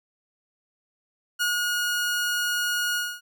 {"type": "tone with ADSR envelope", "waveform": "sawtooth", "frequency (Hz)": 1442, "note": "F#6", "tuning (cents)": -45, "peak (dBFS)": -18, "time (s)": [1.39, 3.21], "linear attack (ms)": 25, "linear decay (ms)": 150, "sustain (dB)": -2, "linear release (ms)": 250, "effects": []}